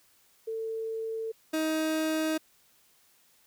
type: tone pair in turn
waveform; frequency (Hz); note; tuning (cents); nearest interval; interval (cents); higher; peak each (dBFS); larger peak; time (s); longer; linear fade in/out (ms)
sine / 30% pulse; 447 / 314.9; A4 / D#4; +27 / +21; tritone; 606; first; -31 / -24; second; 0.47-1.32 / 1.53-2.38; neither; 10
effects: white hiss -64 dBFS RMS until 3.46 s